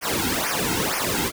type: noise with flanger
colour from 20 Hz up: pink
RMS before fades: -24 dBFS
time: 0.01-1.32 s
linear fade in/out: 50 ms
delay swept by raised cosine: 0.25 to 1.75 ms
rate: 2.1 Hz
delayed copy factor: -0.95
effects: none